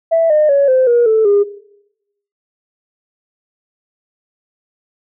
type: tone with pitch steps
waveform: sine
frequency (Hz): 659.3 / 608.1 / 560.8 / 517.3 / 477.1 / 440 / 405.8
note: E5 / D#5 / C#5 / C5 / A#4 / A4 / G#4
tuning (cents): 0 / -40 / +20 / -20 / +40 / 0 / -40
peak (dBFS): -7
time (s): 0.11-1.44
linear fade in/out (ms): 20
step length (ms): 190
effects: noise-tail reverb RT60 0.9 s tail -21 dB re dry + tanh soft clip ceiling -4 dBFS